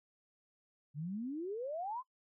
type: exponential sweep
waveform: sine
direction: up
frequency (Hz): 138.59 to 1068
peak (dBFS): -37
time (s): 0.94-2.03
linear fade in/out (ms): 50
effects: noise-tail reverb RT60 0.1 s tail -20 dB re dry